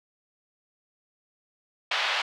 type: band-pass noise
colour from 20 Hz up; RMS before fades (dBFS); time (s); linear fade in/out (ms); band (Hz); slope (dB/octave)
white; -27; 1.91-2.22; 5; 640 to 3600; 24
effects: none